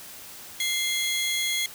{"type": "tone pair together", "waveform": "sawtooth", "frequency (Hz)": [2093, 3333], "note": ["C7", "G#7"], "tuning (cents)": [0, 5], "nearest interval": "minor sixth", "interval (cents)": 805, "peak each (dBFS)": -24, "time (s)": [0.6, 1.66], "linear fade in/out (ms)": 2, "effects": ["white hiss -43 dBFS RMS until 1.74 s"]}